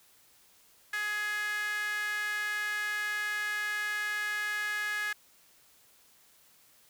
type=tone with high-pass filter; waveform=sawtooth; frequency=418.7 Hz; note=G#4; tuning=14 cents sharp; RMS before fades=-33 dBFS; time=0.93-5.13 s; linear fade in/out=5 ms; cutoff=1700 Hz; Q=5.5; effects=white hiss -62 dBFS RMS until 6.89 s